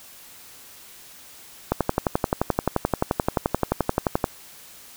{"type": "click train", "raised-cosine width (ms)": 1, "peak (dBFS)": -5, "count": 30, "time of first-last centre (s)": [1.72, 4.242], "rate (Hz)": 11.5, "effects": ["white hiss -46 dBFS RMS until 4.96 s"]}